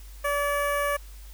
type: tone with notch filter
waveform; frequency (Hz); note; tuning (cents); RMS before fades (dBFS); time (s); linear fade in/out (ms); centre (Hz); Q
15% pulse; 575; D5; -37; -26; 0.24-0.97; 10; 4600; 0.55
effects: added 50 Hz sine -41 dBFS peak until 1.33 s + white hiss -53 dBFS RMS until 1.33 s